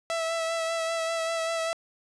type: tone with vibrato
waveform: sawtooth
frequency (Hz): 658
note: E5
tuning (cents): -3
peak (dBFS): -23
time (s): 0.1-1.73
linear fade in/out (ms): 0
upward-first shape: sine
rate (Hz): 5.1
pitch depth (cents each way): 21
effects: resampled to 22050 Hz + 10-bit